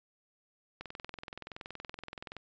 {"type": "click train", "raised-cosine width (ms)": 0.3, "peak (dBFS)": -26, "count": 34, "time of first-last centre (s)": [0.81, 2.367], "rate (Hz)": 21.2, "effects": ["resampled to 16000 Hz"]}